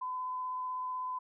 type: tone with vibrato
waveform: sine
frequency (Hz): 1013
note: B5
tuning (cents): +44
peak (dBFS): -34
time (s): 0.01-1.19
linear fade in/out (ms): 10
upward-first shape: triangle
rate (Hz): 16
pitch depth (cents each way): 10
effects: none